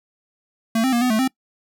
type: tone with pitch steps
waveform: square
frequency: 225.7 / 262.1 / 237.2 / 251.2 / 218.1 / 261.8 Hz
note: A3 / C4 / A#3 / B3 / A3 / C4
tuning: +44 / +3 / +30 / +30 / -15 / +1 cents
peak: -17 dBFS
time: 0.75-1.278 s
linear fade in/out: 5 ms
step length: 88 ms
effects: noise-tail reverb RT60 0.1 s tail -24 dB re dry